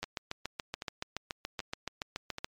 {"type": "two click trains", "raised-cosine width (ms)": 0.2, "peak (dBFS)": [-17, -21], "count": [18, 4], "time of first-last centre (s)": [[0.03, 2.445], [0.04, 2.384]], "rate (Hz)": [7.04, 1.28], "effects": ["MP3 96 kbps"]}